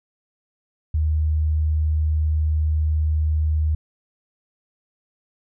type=tone; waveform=sine; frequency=77.3 Hz; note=D#2; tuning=11 cents flat; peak=-17 dBFS; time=0.94-3.75 s; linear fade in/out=5 ms; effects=none